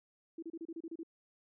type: tone bursts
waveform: sine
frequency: 329.6 Hz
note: E4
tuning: in tune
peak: -40 dBFS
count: 9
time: 0.38-1.033 s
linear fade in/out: 5 ms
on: 45 ms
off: 31 ms
effects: none